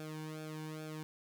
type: tone with flanger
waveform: sawtooth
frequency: 155.56 Hz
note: D#3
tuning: in tune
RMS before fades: -44 dBFS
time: 0-1.03 s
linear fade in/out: 0 ms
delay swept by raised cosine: 1 to 1.57 ms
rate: 2.4 Hz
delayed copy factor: -0.85
effects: none